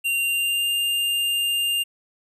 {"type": "tone with pitch glide", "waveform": "square", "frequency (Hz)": [2772, 2803], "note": ["F7", "F7"], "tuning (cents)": [-14, 6], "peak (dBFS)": -21, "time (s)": [0.04, 1.84], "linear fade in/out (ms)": 20, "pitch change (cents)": 20, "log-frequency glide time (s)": [0.19, 0.68], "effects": []}